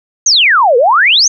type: exponential two-way sweep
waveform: sine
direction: down then up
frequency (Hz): 6645 to 453.2 to 6645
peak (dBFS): -5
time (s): 0.26-1.28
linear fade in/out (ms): 5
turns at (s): 0.77
effects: none